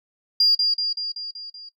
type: tone with echo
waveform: sine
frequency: 4801 Hz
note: D8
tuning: 37 cents sharp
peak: -12 dBFS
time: 0.4-0.55 s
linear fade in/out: 5 ms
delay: 190 ms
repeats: 6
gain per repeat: -4 dB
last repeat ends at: 1.69 s
effects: noise-tail reverb RT60 0.1 s tail -20 dB re dry + tanh soft clip ceiling -9 dBFS